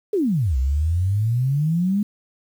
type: exponential two-way sweep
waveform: sine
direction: down then up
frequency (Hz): 442.5 to 62.6 to 211.4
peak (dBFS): -17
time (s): 0.13-2.03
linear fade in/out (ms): 5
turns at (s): 0.57
effects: 8-bit